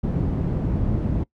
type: low-pass noise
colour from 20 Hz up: white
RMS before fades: -23 dBFS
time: 0.03-1.24 s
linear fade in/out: 10 ms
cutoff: 170 Hz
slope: 12 dB/octave
effects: noise-tail reverb RT60 0.1 s tail -22 dB re dry